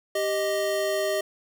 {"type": "tone pair together", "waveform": "square", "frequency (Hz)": [392, 622.3], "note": ["G4", "D#5"], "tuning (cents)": [0, 0], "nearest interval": "minor sixth", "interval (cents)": 800, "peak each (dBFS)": [-29, -26], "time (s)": [0.15, 1.21], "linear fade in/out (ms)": 5, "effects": []}